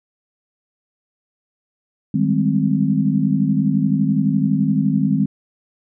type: chord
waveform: sine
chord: Ab major seventh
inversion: second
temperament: equal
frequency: 155.56 / 196 / 207.7 / 261.6 Hz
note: Eb3 / G3 / Ab3 / C4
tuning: 0 / 0 / 0 / 0 cents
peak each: -20 dBFS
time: 2.14-5.26 s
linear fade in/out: 5 ms
effects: none